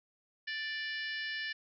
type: harmonic tone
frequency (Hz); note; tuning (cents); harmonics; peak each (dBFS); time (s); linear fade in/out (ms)
587; D5; -1; 3 / 4 / 5 / 6 / 7 / 8 / 9; -37 / -46 / -44 / -51 / -49 / -50 / -48; 0.47-1.53; 10
effects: none